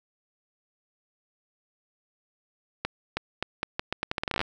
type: accelerating click train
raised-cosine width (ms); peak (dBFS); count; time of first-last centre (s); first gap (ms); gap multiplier
0.3; -11; 18; 2.85-4.414; 320; 0.8
effects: none